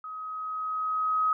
sine tone with level ramp, 1266 Hz, D#6, 30 cents sharp, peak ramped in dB -36 to -21 dBFS, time 0.04-1.33 s, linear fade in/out 2 ms, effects none

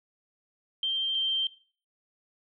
sine tone pair in turn, 3154 / 3143 Hz, G7 / G7, +10 / +4 cents, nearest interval unison, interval 6 cents, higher first, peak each -25 dBFS, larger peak neither, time 0.83-1.15 / 1.15-1.47 s, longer neither, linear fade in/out 2 ms, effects noise-tail reverb RT60 0.4 s tail -17 dB re dry

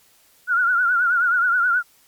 sine tone with vibrato, 1432 Hz, F6, 43 cents sharp, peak -15 dBFS, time 0.47-1.83 s, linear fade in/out 50 ms, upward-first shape triangle, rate 9.4 Hz, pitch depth 98 cents each way, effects white hiss -56 dBFS RMS until 2.07 s + MP3 96 kbps

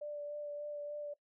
sine tone with vibrato, 587.3 Hz, D5, in tune, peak -39 dBFS, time 0.01-1.14 s, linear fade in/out 10 ms, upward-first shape sine, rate 3.4 Hz, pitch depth 14 cents each way, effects noise-tail reverb RT60 0.1 s tail -18 dB re dry

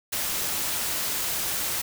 white noise, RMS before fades -28 dBFS, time 0.12-1.82 s, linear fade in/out 10 ms, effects none

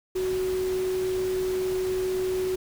sine tone in noise, 372.1 Hz, F#4, 10 cents sharp, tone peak -24 dBFS, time 0.15-2.56 s, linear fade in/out 10 ms, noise pink, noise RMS -39 dBFS, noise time 0.15-2.56 s, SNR +12 dB, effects none

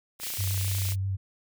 white high-pass noise, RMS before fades -34 dBFS, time 0.19-0.96 s, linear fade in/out 50 ms, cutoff 2100 Hz, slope 24 dB/octave
click train, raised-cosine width 0.5 ms, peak -29 dBFS, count 22, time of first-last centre 0.2-0.922 s, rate 29.1 Hz
sine tone with vibrato, 96.6 Hz, G2, 25 cents flat, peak -26 dBFS, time 0.38-1.17 s, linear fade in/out 20 ms, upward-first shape square, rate 7.6 Hz, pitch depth 15 cents each way
effects none

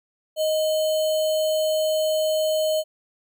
sine tone with sample-and-hold, 624 Hz, D#5, 5 cents sharp, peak -19 dBFS, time 0.36-2.84 s, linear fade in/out 50 ms, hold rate 3675 Hz, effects none

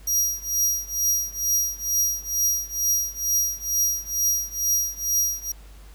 sawtooth tone with tremolo, 5730 Hz, F8, 44 cents sharp, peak -15 dBFS, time 0.07-5.52 s, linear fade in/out 5 ms, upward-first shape triangle, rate 2.2 Hz, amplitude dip 95%, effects added 50 Hz sine -42 dBFS peak until 5.94 s + pink hiss -53 dBFS RMS until 5.94 s

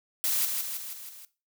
blue noise with echo, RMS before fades -27 dBFS, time 0.24-0.45 s, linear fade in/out 0 ms, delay 160 ms, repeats 5, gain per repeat -4 dB, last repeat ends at 1.25 s, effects noise-tail reverb RT60 0.3 s tail -17 dB re dry

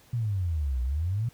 sine exponential two-way sweep, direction down then up, 123.5 to 60.1 to 123.5 Hz, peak -25 dBFS, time 0.13-1.29 s, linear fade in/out 5 ms, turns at 0.82 s, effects pink hiss -58 dBFS RMS until 1.33 s

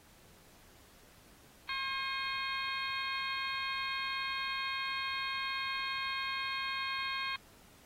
harmonic tone with a mistuned harmonic, 536 Hz, C5, 42 cents sharp, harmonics 2 / 3 / 4 / 5 / 6 / 7 / 8, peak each -39 / -41 / -41 / -42 / -44 / -46 / -44 dBFS, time 1.69-7.36 s, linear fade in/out 2 ms, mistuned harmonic 5, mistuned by -120 cents, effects pink hiss -61 dBFS RMS until 7.85 s + AAC 48 kbps

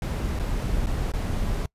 brown noise with dropouts, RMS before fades -26 dBFS, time 0.02-1.66 s, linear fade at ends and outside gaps 2 ms, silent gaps 0.391-0.396 / 0.861-0.868 / 1.119-1.136 s, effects noise-tail reverb RT60 0.1 s tail -24 dB re dry + resampled to 32000 Hz

